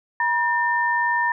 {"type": "tone pair together", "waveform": "sine", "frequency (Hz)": [957.4, 1800], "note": ["A#5", "A6"], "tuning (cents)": [46, 39], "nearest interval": "major seventh", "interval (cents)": 1093, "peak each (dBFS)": -21, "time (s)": [0.2, 1.32], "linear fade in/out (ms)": 2, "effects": []}